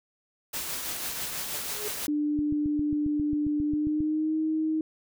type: noise with tremolo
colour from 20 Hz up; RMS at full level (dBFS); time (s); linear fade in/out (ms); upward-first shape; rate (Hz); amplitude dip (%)
white; -32; 0.53-2.07; 10; triangle; 6.1; 35
type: tone with exponential growth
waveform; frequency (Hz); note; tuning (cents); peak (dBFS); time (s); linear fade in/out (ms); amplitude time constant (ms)
triangle; 420; G#4; +19; -28; 1.59-1.88; 1; 62
type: tone with pitch glide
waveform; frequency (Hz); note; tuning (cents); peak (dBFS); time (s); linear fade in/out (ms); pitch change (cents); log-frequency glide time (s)
sine; 297 to 314.3; D4 to D#4; +20 to +18; -24; 2.08-4.81; 2; +98; 3.65-4.36
type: click train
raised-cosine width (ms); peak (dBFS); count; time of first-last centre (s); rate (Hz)
5; -24; 13; 2.39-4.005; 7.43
effects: none